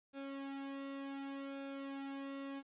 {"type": "tone with flanger", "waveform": "sawtooth", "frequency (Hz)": 275, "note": "C#4", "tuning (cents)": -14, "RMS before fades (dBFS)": -45, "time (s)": [0.13, 2.63], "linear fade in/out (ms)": 50, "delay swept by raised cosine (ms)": [0.99, 2.39], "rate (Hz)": 0.67, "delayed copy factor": -0.75, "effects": ["resampled to 8000 Hz", "12-bit"]}